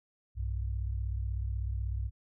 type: tone pair together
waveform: sine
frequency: 61.74 / 98 Hz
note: B1 / G2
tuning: 0 / 0 cents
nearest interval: minor sixth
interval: 800 cents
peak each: -32 / -36 dBFS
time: 0.35-2.11 s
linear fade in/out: 50 ms
effects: none